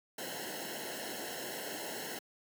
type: noise with comb filter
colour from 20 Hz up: pink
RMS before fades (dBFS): -41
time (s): 0.18-2.19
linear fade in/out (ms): 5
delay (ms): 0.84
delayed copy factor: -1
effects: high-pass 200 Hz 12 dB/octave